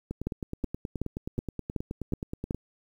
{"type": "two click trains", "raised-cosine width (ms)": 3, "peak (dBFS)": [-16, -20], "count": [7, 24], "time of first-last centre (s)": [[0.27, 2.509], [0.11, 2.546]], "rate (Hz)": [2.68, 9.44], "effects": ["9-bit"]}